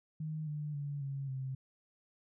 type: tone with pitch steps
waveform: sine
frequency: 155.56 / 149.4 / 143.48 / 137.79 / 132.33 Hz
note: D#3 / D3 / D3 / C#3 / C3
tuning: 0 / +30 / -40 / -10 / +20 cents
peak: -36 dBFS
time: 0.2-1.55 s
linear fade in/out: 5 ms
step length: 270 ms
effects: none